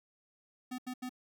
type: tone bursts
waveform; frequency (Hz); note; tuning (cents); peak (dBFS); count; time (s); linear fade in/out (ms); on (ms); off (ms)
square; 252.3; B3; +37; -38; 3; 0.71-1.094; 10; 74; 81
effects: none